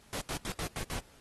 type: noise bursts at uneven times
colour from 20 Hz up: pink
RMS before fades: -37 dBFS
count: 6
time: 0.13-0.21 / 0.29-0.37 / 0.45-0.52 / 0.59-0.67 / 0.76-0.83 / 0.9-0.99 s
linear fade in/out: 0 ms
effects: pink hiss -60 dBFS RMS until 1.2 s + AAC 32 kbps